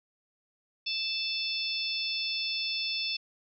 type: harmonic tone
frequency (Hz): 880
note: A5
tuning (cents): 0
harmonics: 3 / 4 / 5 / 6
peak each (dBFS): -35 / -35 / -37 / -34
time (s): 0.86-3.17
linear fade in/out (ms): 10
effects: none